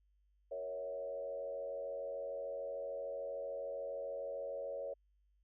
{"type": "tone with frequency modulation", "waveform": "sine", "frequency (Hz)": 554.4, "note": "C#5", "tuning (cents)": 0, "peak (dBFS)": -39, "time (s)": [0.51, 4.94], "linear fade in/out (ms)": 10, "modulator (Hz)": 86.8, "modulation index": 0.91, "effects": ["added 50 Hz sine -70 dBFS peak until 5.43 s"]}